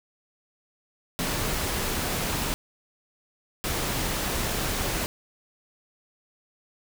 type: noise bursts at uneven times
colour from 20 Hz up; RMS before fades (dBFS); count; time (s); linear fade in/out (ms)
pink; -28; 2; 1.19-2.54 / 3.64-5.06; 0
effects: none